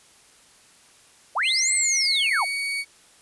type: linear two-way sweep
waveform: sine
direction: up then down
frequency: 515 to 8390 to 607 Hz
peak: -20 dBFS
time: 1.35-2.45 s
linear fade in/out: 20 ms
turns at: 1.74 s
type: tone with pitch glide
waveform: 35% pulse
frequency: 2080 to 2242 Hz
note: C7 to C#7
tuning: -11 to +19 cents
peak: -23 dBFS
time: 1.42-2.85 s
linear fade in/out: 50 ms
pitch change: +130 cents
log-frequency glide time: 1.61-2.49 s
effects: white hiss -54 dBFS RMS until 3.21 s + resampled to 24000 Hz